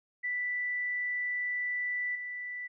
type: tone with level steps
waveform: sine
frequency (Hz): 1975.5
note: B6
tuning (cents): 0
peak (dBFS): -30 / -36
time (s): 0.23-2.68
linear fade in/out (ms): 20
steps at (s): 2.15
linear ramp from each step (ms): 5
effects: none